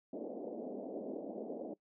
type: band-pass noise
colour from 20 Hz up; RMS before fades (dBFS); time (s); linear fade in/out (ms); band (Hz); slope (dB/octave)
pink; -43; 0.13-1.74; 5; 220 to 670; 48
effects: noise-tail reverb RT60 0.1 s tail -21 dB re dry